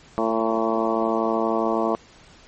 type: harmonic tone with a mistuned harmonic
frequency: 112.5 Hz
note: A2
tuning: 39 cents sharp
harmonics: 2 / 3 / 4 / 5 / 6 / 7 / 8 / 9 / 10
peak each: -27 / -26 / -27 / -29 / -26 / -32 / -31 / -31 / -30 dBFS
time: 0.18-1.95 s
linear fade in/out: 0 ms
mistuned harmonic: 7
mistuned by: +25 cents
effects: pink hiss -50 dBFS RMS until 2.47 s + MP3 32 kbps